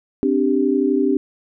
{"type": "chord", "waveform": "sine", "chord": "C suspended second", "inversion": "none", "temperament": "equal", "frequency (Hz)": [261.6, 293.7, 392], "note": ["C4", "D4", "G4"], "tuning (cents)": [0, 0, 0], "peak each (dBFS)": -19, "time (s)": [0.23, 1.17], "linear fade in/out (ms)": 0, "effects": []}